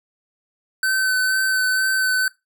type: tone with vibrato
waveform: square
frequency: 1526 Hz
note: G6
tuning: 47 cents flat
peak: -18 dBFS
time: 0.83-2.28 s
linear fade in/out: 2 ms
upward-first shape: sine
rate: 2.1 Hz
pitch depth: 16 cents each way
effects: noise-tail reverb RT60 0.2 s tail -19 dB re dry